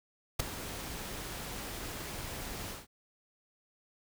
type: noise with ADSR envelope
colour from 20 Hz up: pink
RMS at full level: -26 dBFS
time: 0.39-2.87 s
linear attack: 11 ms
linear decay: 6 ms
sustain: -15 dB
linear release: 160 ms
effects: none